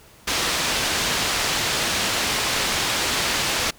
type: low-pass noise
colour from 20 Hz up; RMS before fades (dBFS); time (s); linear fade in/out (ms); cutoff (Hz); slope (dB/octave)
white; -23; 0.27-3.71; 10; 5100; 12
effects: pink hiss -50 dBFS RMS until 3.78 s